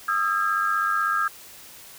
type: tone cluster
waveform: sine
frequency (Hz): 1240 / 1336 / 1621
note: D#6 / E6 / G#6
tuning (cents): -6 / +23 / -42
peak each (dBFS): -25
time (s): 0.08-1.28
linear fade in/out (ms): 5
effects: white hiss -45 dBFS RMS until 1.98 s